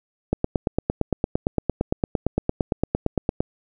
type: click train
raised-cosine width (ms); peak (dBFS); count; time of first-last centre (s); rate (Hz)
2; -6; 28; 0.33-3.405; 8.78
effects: none